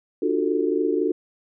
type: tone cluster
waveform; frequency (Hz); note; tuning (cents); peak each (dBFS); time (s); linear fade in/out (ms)
sine; 299.2 / 353.1 / 376.8 / 443.4; D4 / F4 / F#4 / A4; +32 / +19 / +32 / +13; -25; 0.22-1.12; 5
effects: none